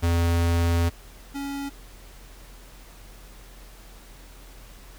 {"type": "tone pair in turn", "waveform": "square", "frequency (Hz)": [84.9, 279.5], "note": ["F2", "C#4"], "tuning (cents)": [-48, 14], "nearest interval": "octave + major sixth", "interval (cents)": 2062, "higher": "second", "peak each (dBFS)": [-20, -30], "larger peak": "first", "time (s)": [[0.02, 0.9], [1.34, 1.7]], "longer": "first", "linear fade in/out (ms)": 20, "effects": ["added 43 Hz sine -45 dBFS peak until 4.98 s", "pink hiss -50 dBFS RMS until 4.98 s"]}